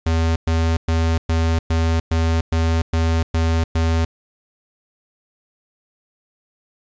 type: tone bursts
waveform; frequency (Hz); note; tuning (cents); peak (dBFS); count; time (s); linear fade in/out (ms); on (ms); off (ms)
square; 81.9; E2; -11; -16; 10; 0.06-4.05; 5; 300; 110
effects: resampled to 16000 Hz + 8-bit